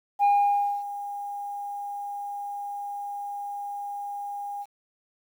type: tone with ADSR envelope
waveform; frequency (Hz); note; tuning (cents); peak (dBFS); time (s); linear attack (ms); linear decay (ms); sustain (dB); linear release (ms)
sine; 812; G#5; -39; -14; 0.19-4.66; 46; 590; -17; 44
effects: tanh soft clip ceiling -16 dBFS + 9-bit